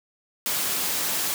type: high-pass noise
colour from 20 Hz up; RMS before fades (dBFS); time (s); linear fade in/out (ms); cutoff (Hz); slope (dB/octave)
white; -26; 0.46-1.34; 0; 110; 12
effects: none